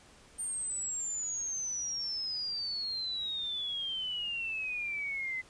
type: exponential sweep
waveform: sine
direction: down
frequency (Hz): 8870 to 2026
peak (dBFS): -33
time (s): 0.38-5.42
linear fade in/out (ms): 20
effects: pink hiss -58 dBFS RMS until 5.49 s + resampled to 22050 Hz